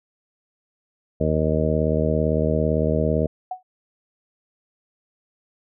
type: harmonic tone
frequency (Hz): 77.78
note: D#2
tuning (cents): 0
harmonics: 1 / 2 / 3 / 4 / 5 / 6 / 7 / 8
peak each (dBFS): -25 / -24 / -26 / -30 / -30 / -25 / -29 / -26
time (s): 1.2-3.27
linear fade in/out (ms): 10
type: tone with exponential decay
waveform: sine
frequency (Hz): 740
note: F#5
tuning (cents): 0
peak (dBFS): -22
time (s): 3.51-3.63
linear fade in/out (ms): 5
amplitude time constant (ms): 24
effects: none